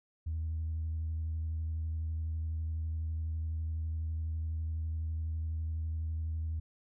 sine tone with vibrato, 80 Hz, D#2, 49 cents sharp, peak -31 dBFS, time 0.26-6.6 s, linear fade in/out 10 ms, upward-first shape sine, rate 12 Hz, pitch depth 19 cents each way, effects tanh soft clip ceiling -29 dBFS

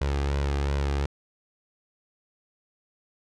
sawtooth tone with flanger, 70.4 Hz, C#2, 27 cents sharp, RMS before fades -26 dBFS, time 0.01-1.06 s, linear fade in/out 5 ms, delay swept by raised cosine 2 to 2.51 ms, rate 2.7 Hz, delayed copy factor +0.5, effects low-pass 6000 Hz 12 dB/octave

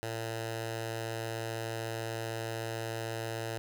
10% pulse tone with notch filter, 113.5 Hz, A#2, 46 cents flat, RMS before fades -37 dBFS, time 0.03-3.58 s, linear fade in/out 0 ms, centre 240 Hz, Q 1.3, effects none

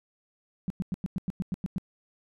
sine tone bursts, 185 Hz, F#3, in tune, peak -26 dBFS, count 10, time 0.68-1.782 s, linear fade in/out 0 ms, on 22 ms, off 98 ms, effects none

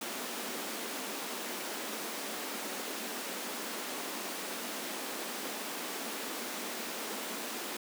pink high-pass noise, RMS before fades -39 dBFS, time 0.01-7.77 s, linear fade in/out 5 ms, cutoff 210 Hz, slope 48 dB/octave, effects none

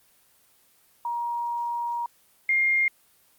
sine tone pair in turn, 947 / 2121 Hz, A#5 / C7, +27 / +23 cents, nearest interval octave + major second, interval 1396 cents, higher second, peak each -26 / -19 dBFS, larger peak second, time 1.05-2.06 / 2.49-2.88 s, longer first, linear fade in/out 2 ms, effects white hiss -61 dBFS RMS until 3.38 s + Opus 24 kbps

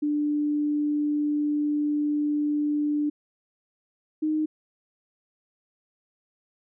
sine tone pair in turn, 295.9 / 308.9 Hz, D4 / D#4, +13 / -12 cents, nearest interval minor second, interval 75 cents, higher second, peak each -22 dBFS, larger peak neither, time 0.02-3.1 / 4.22-4.46 s, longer first, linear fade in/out 10 ms, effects none

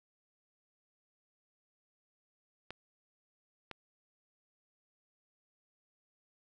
clicks, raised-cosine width 0.3 ms, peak -26 dBFS, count 2, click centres 2.706 / 3.713 s, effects none

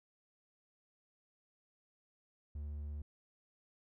triangle tone, 73.7 Hz, D2, 7 cents sharp, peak -38 dBFS, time 2.55-3.02 s, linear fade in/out 5 ms, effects none

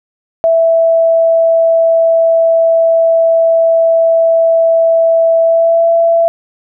sine tone with pitch glide, 659.3 to 668.9 Hz, E5 to E5, 0 to +25 cents, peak -6 dBFS, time 0.44-6.28 s, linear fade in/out 0 ms, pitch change +25 cents, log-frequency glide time 5.42-5.88 s, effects none

